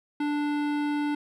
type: tone with hard clipping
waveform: sine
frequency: 293.7 Hz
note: D4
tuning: in tune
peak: -27 dBFS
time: 0.2-1.15 s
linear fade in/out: 5 ms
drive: 17 dB
effects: none